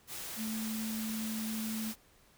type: tone in noise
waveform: sine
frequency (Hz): 220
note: A3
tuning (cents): 0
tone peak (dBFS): -35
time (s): 0.36-1.94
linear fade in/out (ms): 50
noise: white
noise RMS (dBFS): -42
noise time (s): 0.07-1.96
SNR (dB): +4
effects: pink hiss -64 dBFS RMS until 2.37 s

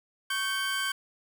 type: tone pair together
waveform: 25% pulse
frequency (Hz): 1108.7 / 1551.7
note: C#6 / G6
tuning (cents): 0 / -18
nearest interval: tritone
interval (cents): 582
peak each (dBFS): -31 / -25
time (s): 0.3-0.92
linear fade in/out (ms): 5
effects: none

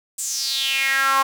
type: tone with high-pass filter sweep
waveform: sawtooth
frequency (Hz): 270.6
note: C#4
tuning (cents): -42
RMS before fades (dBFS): -21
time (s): 0.18-1.23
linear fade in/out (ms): 10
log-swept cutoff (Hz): 8100 to 1000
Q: 5.1
effects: none

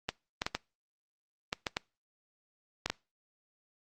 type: clicks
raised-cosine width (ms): 0.2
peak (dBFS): -13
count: 9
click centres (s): 0.09 / 0.419 / 0.465 / 0.55 / 1.529 / 1.668 / 1.769 / 2.86 / 2.9
effects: noise-tail reverb RT60 0.3 s tail -24 dB re dry + Opus 32 kbps

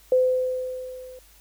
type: tone with level ramp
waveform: sine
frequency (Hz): 510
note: C5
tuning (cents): -44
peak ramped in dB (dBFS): -14 to -40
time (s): 0.12-1.19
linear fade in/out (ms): 2
effects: added 50 Hz sine -55 dBFS peak until 1.4 s + white hiss -55 dBFS RMS until 1.4 s

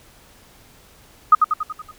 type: tone with echo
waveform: sine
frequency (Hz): 1248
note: D#6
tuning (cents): +5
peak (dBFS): -5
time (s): 1.32-1.35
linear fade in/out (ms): 5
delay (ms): 94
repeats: 6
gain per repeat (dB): -5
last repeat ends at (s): 1.914
effects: pink hiss -50 dBFS RMS until 1.98 s

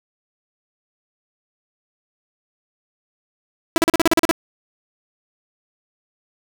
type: tone bursts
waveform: sawtooth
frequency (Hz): 329.6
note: E4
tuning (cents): 0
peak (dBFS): -8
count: 10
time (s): 3.76-4.311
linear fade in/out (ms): 0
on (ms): 20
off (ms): 39
effects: none

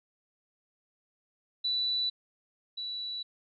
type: tone pair in turn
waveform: sine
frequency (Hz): 3964 / 3942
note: B7 / B7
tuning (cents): +6 / -4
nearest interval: unison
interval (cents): 10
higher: first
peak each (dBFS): -27 / -34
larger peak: first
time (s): 1.64-2.1 / 2.77-3.23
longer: neither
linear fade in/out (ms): 10
effects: none

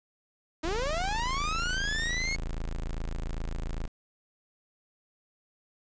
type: linear sweep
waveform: sawtooth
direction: up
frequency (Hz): 301.5 to 2200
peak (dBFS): -26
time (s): 0.63-2.36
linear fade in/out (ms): 10
type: tone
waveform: 35% pulse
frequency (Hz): 27.5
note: A0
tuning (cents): 0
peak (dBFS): -30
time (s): 0.64-3.88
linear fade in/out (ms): 10
effects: resampled to 16000 Hz + 8-bit

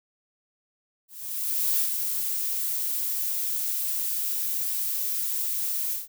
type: noise with ADSR envelope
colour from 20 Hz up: violet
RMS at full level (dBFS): -23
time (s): 1.08-6.08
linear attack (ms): 710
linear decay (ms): 95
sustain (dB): -5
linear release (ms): 160
effects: none

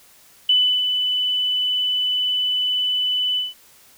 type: tone with ADSR envelope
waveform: sine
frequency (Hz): 2994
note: F#7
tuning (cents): +20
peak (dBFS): -12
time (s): 0.49-3.54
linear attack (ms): 4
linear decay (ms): 320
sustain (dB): -6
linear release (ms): 170
effects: white hiss -51 dBFS RMS until 3.97 s

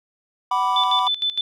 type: chord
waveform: triangle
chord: B minor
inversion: second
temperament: equal with one note detuned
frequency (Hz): 752.1 / 987.8 / 1174.7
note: F#5 / B5 / D6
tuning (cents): +28 / 0 / 0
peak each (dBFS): -23 / -18 / -22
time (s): 0.51-1.08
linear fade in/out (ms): 5
type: tone with tremolo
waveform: sine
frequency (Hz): 3510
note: A7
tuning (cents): -5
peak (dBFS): -18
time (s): 0.76-1.41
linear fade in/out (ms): 2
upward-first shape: square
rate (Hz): 6.5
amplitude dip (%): 80
effects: none

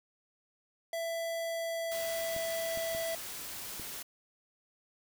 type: tone with pitch glide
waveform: square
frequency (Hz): 665 to 660.4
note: E5 to E5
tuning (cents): +15 to +3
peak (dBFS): -34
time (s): 0.93-3.15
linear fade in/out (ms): 2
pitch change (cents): -12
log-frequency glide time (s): 1.33-2.84
type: noise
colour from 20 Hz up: white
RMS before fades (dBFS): -42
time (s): 1.91-4.03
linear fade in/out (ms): 10
type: clicks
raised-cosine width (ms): 3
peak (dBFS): -33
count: 4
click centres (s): 2.364 / 2.774 / 2.949 / 3.797
effects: none

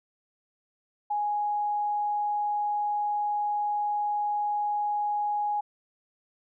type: tone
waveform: sine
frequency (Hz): 830.6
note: G#5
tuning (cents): 0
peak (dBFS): -25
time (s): 1.1-5.61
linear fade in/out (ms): 10
effects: none

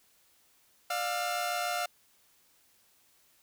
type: tone cluster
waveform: sawtooth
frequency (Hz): 595 / 708 / 1349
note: D5 / F5 / E6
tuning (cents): +22 / +23 / +40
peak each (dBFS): -35 / -28 / -33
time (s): 0.9-1.86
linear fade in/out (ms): 5
effects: white hiss -66 dBFS RMS until 3.42 s

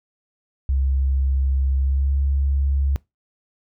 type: tone with pitch glide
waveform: sine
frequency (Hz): 67.1 to 69.03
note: C2 to C#2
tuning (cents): +44 to -7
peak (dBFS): -17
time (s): 0.69-2.96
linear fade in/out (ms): 0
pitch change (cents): +49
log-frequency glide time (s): 1.79-2.13
effects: noise-tail reverb RT60 0.2 s tail -22 dB re dry

